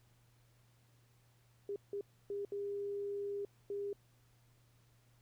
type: tone bursts at uneven times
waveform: sine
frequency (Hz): 403.6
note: G#4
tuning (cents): -49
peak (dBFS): -37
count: 5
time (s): 1.69-1.76 / 1.93-2.01 / 2.3-2.45 / 2.52-3.45 / 3.7-3.93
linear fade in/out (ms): 2
effects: added 119 Hz sine -67 dBFS peak until 5.21 s + pink hiss -73 dBFS RMS until 5.21 s